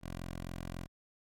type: tone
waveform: 10% pulse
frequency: 43.65 Hz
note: F1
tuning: in tune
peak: -32 dBFS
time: 0.01-0.88 s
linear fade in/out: 50 ms
effects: AAC 64 kbps